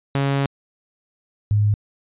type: tone pair in turn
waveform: sawtooth / sine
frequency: 138.59 / 104.34 Hz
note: C#3 / G#2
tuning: 0 / +9 cents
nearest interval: perfect fourth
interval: 491 cents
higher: first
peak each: -14 dBFS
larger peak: neither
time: 0.15-0.46 / 1.51-1.74 s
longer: first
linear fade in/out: 0 ms
effects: resampled to 8000 Hz